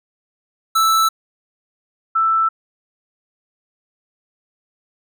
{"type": "tone pair in turn", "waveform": ["square", "sine"], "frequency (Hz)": [1318.5, 1324.7], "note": ["E6", "E6"], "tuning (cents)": [0, 8], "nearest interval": "unison", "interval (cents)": 8, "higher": "second", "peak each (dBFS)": -13, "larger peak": "neither", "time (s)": [[0.75, 1.09], [2.15, 2.49]], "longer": "neither", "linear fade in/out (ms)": 10, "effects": []}